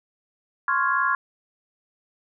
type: chord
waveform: sine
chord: Db major seventh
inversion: third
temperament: equal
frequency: 1046.5 / 1108.7 / 1396.9 / 1661.2 Hz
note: C6 / Db6 / F6 / Ab6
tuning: 0 / 0 / 0 / 0 cents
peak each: -25 dBFS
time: 0.68-1.15 s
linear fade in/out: 2 ms
effects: none